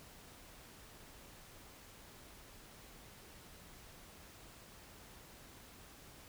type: silence
effects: pink hiss -57 dBFS RMS until 6.28 s